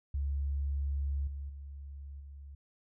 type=tone with level steps; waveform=sine; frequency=70.1 Hz; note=C#2; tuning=20 cents sharp; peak=-30 / -37 / -42 / -45 dBFS; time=0.14-2.55 s; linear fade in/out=5 ms; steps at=1.27 / 1.49 / 2.2 s; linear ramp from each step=5 ms; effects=none